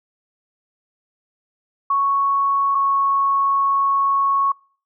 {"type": "tone pair in turn", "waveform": "sine", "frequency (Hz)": [1108.7, 1104.2], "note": ["C#6", "C#6"], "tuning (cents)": [0, -7], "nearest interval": "unison", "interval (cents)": 7, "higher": "first", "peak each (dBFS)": -15, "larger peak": "neither", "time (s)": [[1.9, 2.75], [2.75, 4.52]], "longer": "second", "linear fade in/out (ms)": 5, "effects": ["noise-tail reverb RT60 0.5 s tail -26 dB re dry"]}